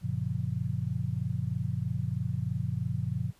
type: chord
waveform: sine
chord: Gb major seventh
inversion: none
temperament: just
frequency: 92.5 / 115.62 / 138.75 / 173.43 Hz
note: Gb2 / Bb2 / Db3 / F3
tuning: 0 / -14 / +2 / -12 cents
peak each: -36 / -32 / -34 / -36 dBFS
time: 0.01-3.33 s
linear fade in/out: 50 ms
effects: pink hiss -63 dBFS RMS until 3.39 s + resampled to 32000 Hz